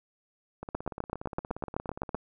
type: two click trains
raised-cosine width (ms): 1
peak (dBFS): -24 / -16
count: 27 / 12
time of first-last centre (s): 0.63-2.15 / 0.75-2.146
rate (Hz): 17.1 / 7.88
effects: none